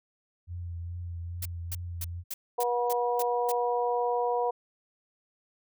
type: tone with vibrato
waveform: sine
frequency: 86.4 Hz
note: F2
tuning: 18 cents flat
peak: -34 dBFS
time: 0.47-2.24 s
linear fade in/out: 50 ms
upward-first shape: triangle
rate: 2.4 Hz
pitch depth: 35 cents each way
type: noise bursts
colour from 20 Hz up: blue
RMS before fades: -35 dBFS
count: 8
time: 1.42-3.52 s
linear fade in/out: 5 ms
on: 35 ms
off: 260 ms
type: harmonic tone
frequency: 241.8 Hz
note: B3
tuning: 36 cents flat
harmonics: 2 / 3 / 4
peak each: -28 / -30 / -31 dBFS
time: 2.58-4.51 s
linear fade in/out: 10 ms
effects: none